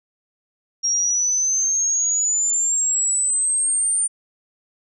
sine exponential sweep, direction up, 5600 to 9070 Hz, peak -17 dBFS, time 0.83-4.08 s, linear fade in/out 20 ms, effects none

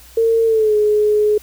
sine tone with pitch glide, 454.5 to 421.6 Hz, A#4 to G#4, -44 to +26 cents, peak -11 dBFS, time 0.17-1.38 s, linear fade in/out 5 ms, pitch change -130 cents, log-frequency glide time 0.45-0.75 s, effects added 60 Hz sine -44 dBFS peak until 1.42 s + white hiss -44 dBFS RMS until 1.42 s

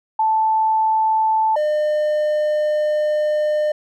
sine / triangle tone pair in turn, 878 / 604.4 Hz, A5 / D5, -4 / +50 cents, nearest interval tritone, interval 646 cents, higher first, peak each -14 dBFS, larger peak neither, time 0.19-1.56 / 1.56-3.72 s, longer second, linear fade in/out 5 ms, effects none

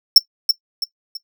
square tone with echo, 5400 Hz, E8, 41 cents sharp, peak -3 dBFS, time 0.16-0.18 s, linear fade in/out 2 ms, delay 330 ms, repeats 3, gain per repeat -8 dB, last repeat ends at 1.17 s, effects noise-tail reverb RT60 0.1 s tail -18 dB re dry

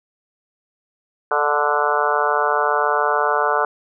harmonic tone with a mistuned harmonic, 146.83 Hz, D3, in tune, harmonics 3 / 4 / 5 / 6 / 7 / 8 / 9 / 10, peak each -24 / -24 / -24 / -24 / -24 / -24 / -24 / -24 dBFS, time 1.31-3.65 s, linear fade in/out 2 ms, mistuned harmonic 4, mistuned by +17 cents, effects none

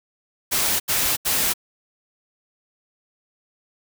white noise bursts, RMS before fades -21 dBFS, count 3, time 0.51-1.538 s, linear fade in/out 20 ms, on 290 ms, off 79 ms, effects none

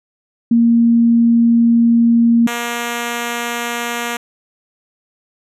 sine / 5% pulse tone pair in turn, 233.1 / 237.3 Hz, A#3 / A#3, 0 / +31 cents, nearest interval unison, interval 31 cents, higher second, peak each -8 dBFS, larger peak neither, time 0.51-2.47 / 2.47-4.17 s, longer first, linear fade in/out 5 ms, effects resampled to 32000 Hz

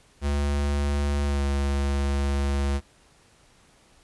square tone with pitch glide, 71.6 to 69.88 Hz, D2 to C#2, -43 to +15 cents, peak -23 dBFS, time 0.21-2.81 s, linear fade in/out 50 ms, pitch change -42 cents, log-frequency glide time 1.25-1.42 s, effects pink hiss -58 dBFS RMS until 4.03 s + resampled to 24000 Hz

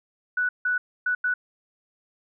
sine tone bursts at uneven times, 1480 Hz, F#6, in tune, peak -21 dBFS, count 4, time 0.37-0.49 / 0.65-0.78 / 1.06-1.15 / 1.24-1.34 s, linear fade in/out 5 ms, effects none

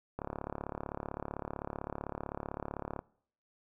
click train, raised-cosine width 1 ms, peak -23 dBFS, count 101, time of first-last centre 0.19-2.991 s, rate 35.7 Hz, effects noise-tail reverb RT60 0.6 s tail -23 dB re dry

